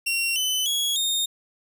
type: tone with pitch steps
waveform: sawtooth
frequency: 2742 / 3025 / 3337 / 3681 Hz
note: F7 / F#7 / G#7 / A#7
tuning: -32 / +38 / +8 / -23 cents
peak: -19 dBFS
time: 0.06-1.26 s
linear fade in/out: 10 ms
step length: 300 ms
effects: none